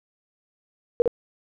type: tone with echo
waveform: sine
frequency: 476 Hz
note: A#4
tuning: 36 cents sharp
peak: -13 dBFS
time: 1-1.02 s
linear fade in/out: 0 ms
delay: 57 ms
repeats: 1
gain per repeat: -5 dB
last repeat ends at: 1.077 s
effects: none